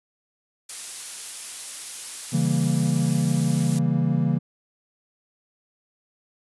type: noise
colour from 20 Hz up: blue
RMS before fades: -32 dBFS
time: 0.69-3.79 s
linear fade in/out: 5 ms
type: chord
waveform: triangle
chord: C# diminished seventh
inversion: none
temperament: equal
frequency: 138.59 / 164.81 / 196 / 233.1 Hz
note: C#3 / E3 / G3 / Bb3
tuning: 0 / 0 / 0 / 0 cents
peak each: -22 / -21 / -27 / -24 dBFS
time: 2.32-4.39 s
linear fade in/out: 20 ms
effects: resampled to 24000 Hz